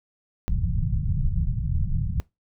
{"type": "low-pass noise", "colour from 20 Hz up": "pink", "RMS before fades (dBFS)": -24, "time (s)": [0.48, 2.2], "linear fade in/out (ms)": 0, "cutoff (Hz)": 170, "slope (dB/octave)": 48, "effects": ["noise-tail reverb RT60 0.2 s tail -22 dB re dry"]}